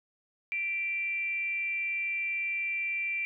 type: tone with frequency modulation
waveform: sine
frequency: 2349 Hz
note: D7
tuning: in tune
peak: -29 dBFS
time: 0.52-3.25 s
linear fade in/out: 0 ms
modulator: 378 Hz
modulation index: 0.29
effects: none